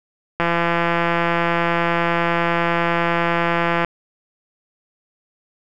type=click train; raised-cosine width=0.5 ms; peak=-4 dBFS; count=587; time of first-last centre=0.4-3.847 s; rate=170 Hz; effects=none

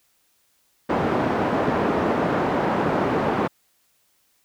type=band-pass noise; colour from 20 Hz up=pink; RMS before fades=-22 dBFS; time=0.89-3.48 s; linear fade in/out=10 ms; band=200 to 1100 Hz; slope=12 dB/octave; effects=white hiss -65 dBFS RMS until 4.44 s

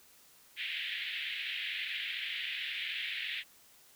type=band-pass noise; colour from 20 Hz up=white; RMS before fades=-38 dBFS; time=0.56-3.44 s; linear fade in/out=50 ms; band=1800 to 3500 Hz; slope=48 dB/octave; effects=white hiss -61 dBFS RMS until 3.95 s

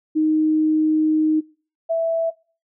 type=tone pair in turn; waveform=sine; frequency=311.1 / 659.2 Hz; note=D#4 / E5; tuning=0 / 0 cents; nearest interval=octave + minor second; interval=1300 cents; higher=second; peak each=-15 / -17 dBFS; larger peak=first; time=0.15-1.41 / 1.89-2.31 s; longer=first; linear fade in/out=20 ms; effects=noise-tail reverb RT60 0.4 s tail -24 dB re dry

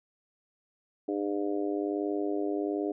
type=harmonic tone; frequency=101.2 Hz; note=G#2; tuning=44 cents flat; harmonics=3 / 4 / 5 / 6 / 7; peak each=-31 / -32 / -40 / -39 / -41 dBFS; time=1.08-2.92 s; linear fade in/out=5 ms; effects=none

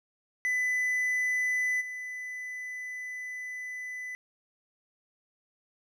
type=tone with level steps; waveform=triangle; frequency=2000 Hz; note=B6; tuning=21 cents sharp; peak=-24 / -34 dBFS; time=0.45-4.15 s; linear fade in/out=0 ms; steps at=1.8 s; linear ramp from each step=20 ms; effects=none

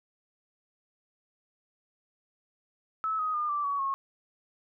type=tone with pitch steps; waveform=sine; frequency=1300 / 1255 / 1211.5 / 1169.6 / 1129.1 / 1090 Hz; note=E6 / D#6 / D#6 / D6 / C#6 / C#6; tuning=-24 / +15 / -47 / -7 / +32 / -29 cents; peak=-27 dBFS; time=3.04-3.94 s; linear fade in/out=0 ms; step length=150 ms; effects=none

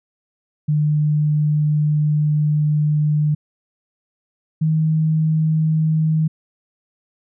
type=tone pair in turn; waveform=sine; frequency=150.5 / 157.51 Hz; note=D3 / D#3; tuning=+43 / +22 cents; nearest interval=minor second; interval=79 cents; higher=second; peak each=-14 dBFS; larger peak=neither; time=0.68-3.35 / 4.61-6.28 s; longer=first; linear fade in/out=10 ms; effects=none

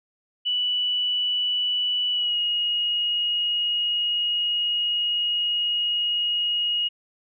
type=tone with pitch glide; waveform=sine; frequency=2960 to 2881 Hz; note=F#7 to F#7; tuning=0 to -47 cents; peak=-21 dBFS; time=0.45-6.89 s; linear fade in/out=20 ms; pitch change=-47 cents; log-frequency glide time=2.11-2.38 s; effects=none

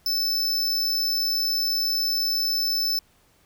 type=tone; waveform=square; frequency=5274 Hz; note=E8; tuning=in tune; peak=-22 dBFS; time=0.06-2.99 s; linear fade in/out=2 ms; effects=pink hiss -61 dBFS RMS until 3.45 s

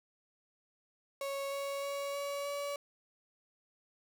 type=tone with pitch steps; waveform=35% pulse; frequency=553 / 557.2 / 561.4 / 565.6 / 569.9 Hz; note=C#5 / C#5 / C#5 / C#5 / C#5; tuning=-4 / +9 / +22 / +35 / +48 cents; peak=-34 dBFS; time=1.21-2.76 s; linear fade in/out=2 ms; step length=310 ms; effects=none

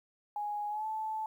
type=tone with pitch glide; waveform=sine; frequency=830.6 to 872.4 Hz; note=G#5 to A5; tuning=0 to -15 cents; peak=-33 dBFS; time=0.36-1.26 s; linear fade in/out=2 ms; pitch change=+85 cents; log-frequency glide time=0.69-0.86 s; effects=11-bit

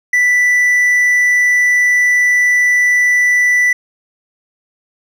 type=tone; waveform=triangle; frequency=1975.5 Hz; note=B6; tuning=in tune; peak=-7 dBFS; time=0.13-3.73 s; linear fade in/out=5 ms; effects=none

